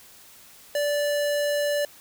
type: tone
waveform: square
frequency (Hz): 583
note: D5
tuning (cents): -13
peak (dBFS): -23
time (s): 0.75-1.85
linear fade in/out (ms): 2
effects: white hiss -50 dBFS RMS until 2 s